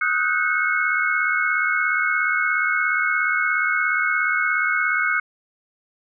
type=tone cluster; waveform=sine; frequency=1260 / 1474 / 1551 / 2187 Hz; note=D#6 / F#6 / G6 / C#7; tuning=+21 / -7 / -19 / -24 cents; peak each=-25 / -23 / -24 / -23 dBFS; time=0.01-5.2 s; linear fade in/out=5 ms; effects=none